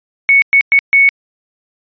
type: tone bursts at uneven times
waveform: sine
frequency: 2217 Hz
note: C#7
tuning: in tune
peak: -5 dBFS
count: 4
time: 0.29-0.42 / 0.53-0.61 / 0.72-0.79 / 0.93-1.09 s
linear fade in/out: 0 ms
effects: resampled to 11025 Hz